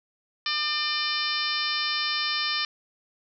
harmonic tone, 600 Hz, D5, 37 cents sharp, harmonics 2 / 3 / 4 / 5 / 6 / 7 / 8 / 9, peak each -33 / -33 / -33 / -33 / -33 / -33 / -33 / -33 dBFS, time 0.46-2.65 s, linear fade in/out 2 ms, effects none

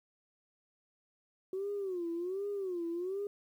sine tone with vibrato, 370 Hz, F#4, in tune, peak -33 dBFS, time 1.53-3.27 s, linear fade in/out 2 ms, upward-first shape sine, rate 1.3 Hz, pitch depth 170 cents each way, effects tanh soft clip ceiling -29 dBFS + 11-bit

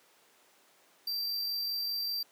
square tone with amplitude modulation, 4699 Hz, D8, in tune, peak -31 dBFS, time 1.07-2.23 s, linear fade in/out 5 ms, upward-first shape sine, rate 45.1 Hz, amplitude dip 25%, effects pink hiss -63 dBFS RMS until 2.31 s + high-pass 400 Hz 12 dB/octave

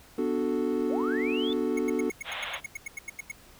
triangle chord, B minor seventh, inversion none, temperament equal, 246.9 / 293.7 / 370 / 440 Hz, B3 / D4 / F#4 / A4, 0 / 0 / 0 / 0 cents, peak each -29 dBFS, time 0.18-2.1 s, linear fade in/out 5 ms
sine linear sweep, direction up, 474.9 to 3583 Hz, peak -33 dBFS, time 0.9-1.53 s, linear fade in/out 0 ms
square tone bursts, 2185 Hz, C#7, 26 cents flat, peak -33 dBFS, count 15, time 1.77-3.316 s, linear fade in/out 5 ms, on 20 ms, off 89 ms
white band-pass noise, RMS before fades -36 dBFS, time 2.24-2.61 s, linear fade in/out 50 ms, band 500 to 3700 Hz, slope 96 dB/octave
effects pink hiss -54 dBFS RMS until 3.59 s

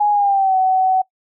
sine tone with pitch glide, 830.6 to 752.9 Hz, G#5 to F#5, 0 to +30 cents, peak -12 dBFS, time 0-1.02 s, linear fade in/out 10 ms, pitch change -170 cents, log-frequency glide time 0.11-0.56 s, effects noise-tail reverb RT60 0.1 s tail -21 dB re dry

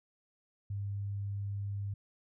sine tone, 100.4 Hz, G2, 42 cents sharp, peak -34 dBFS, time 0.7-1.94 s, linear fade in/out 5 ms, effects none

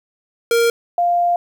square / sine tone pair in turn, 466.2 / 698.5 Hz, A#4 / F5, 0 / 0 cents, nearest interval perfect fifth, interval 700 cents, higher second, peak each -13 dBFS, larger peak neither, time 0.51-0.7 / 0.98-1.36 s, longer second, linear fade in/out 2 ms, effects 9-bit

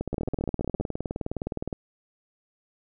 two click trains, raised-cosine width 2 ms, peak -15 / -16 dBFS, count 13 / 32, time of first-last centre 0.01-0.81 / 0.13-1.728 s, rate 15 / 19.4 Hz, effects none

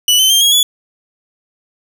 sawtooth tone with pitch steps, 2960 / 3068 / 3180 / 3296 / 3416 Hz, F#7 / G7 / G7 / G#7 / G#7, 0 / -38 / +24 / -14 / +48 cents, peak -5 dBFS, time 0.08-0.63 s, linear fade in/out 2 ms, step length 110 ms, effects none

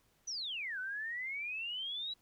sine exponential two-way sweep, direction down then up, 6150 to 1480 to 3949 Hz, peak -37 dBFS, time 0.27-2.14 s, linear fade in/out 10 ms, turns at 0.79 s, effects pink hiss -72 dBFS RMS until 2.21 s

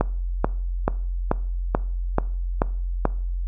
click train, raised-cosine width 1 ms, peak -4 dBFS, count 8, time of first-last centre 0.01-3.053 s, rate 2.3 Hz, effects noise-tail reverb RT60 0.5 s tail -21 dB re dry + added 44 Hz sine -23 dBFS peak until 3.47 s

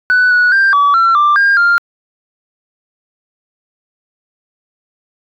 sine tone with pitch steps, 1492 / 1468 / 1582 / 1144 / 1353 / 1181 / 1609 / 1398 Hz, F#6 / F#6 / G6 / D6 / E6 / D6 / G6 / F6, +14 / -14 / +15 / -46 / +45 / +9 / +45 / +1 cents, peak -5 dBFS, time 0.1-1.78 s, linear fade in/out 0 ms, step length 210 ms, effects tanh soft clip ceiling -5 dBFS

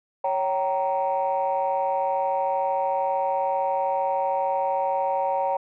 sine chord, G diminished, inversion second, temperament equal with one note detuned, 554.4 / 770.1 / 932.3 Hz, Db5 / G5 / Bb5, 0 / -31 / 0 cents, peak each -25 dBFS, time 0.24-5.57 s, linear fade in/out 5 ms, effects tanh soft clip ceiling -15 dBFS

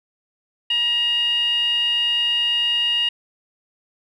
15% pulse tone with band-pass filter, 949 Hz, A#5, 31 cents sharp, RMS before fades -20 dBFS, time 0.7-3.09 s, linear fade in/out 5 ms, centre 2800 Hz, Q 8.5, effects none

